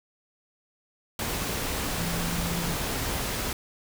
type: tone in noise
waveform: sine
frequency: 170.3 Hz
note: F3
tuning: 43 cents flat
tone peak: -31 dBFS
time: 1.98-2.74 s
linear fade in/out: 2 ms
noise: pink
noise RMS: -30 dBFS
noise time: 1.19-3.53 s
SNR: -4 dB
effects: none